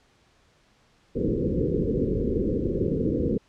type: low-pass noise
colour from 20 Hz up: white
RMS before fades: -25 dBFS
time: 1.15-3.38 s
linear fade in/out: 10 ms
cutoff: 500 Hz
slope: 96 dB/octave
effects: pink hiss -62 dBFS RMS until 3.48 s + low-pass 6000 Hz 12 dB/octave